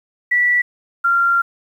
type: tone pair in turn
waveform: sine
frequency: 1956 / 1383.1 Hz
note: B6 / F6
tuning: -17 / -17 cents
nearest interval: tritone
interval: 600 cents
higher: first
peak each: -12 / -12 dBFS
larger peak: neither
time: 0.31-0.62 / 1.04-1.42 s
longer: second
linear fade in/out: 10 ms
effects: 8-bit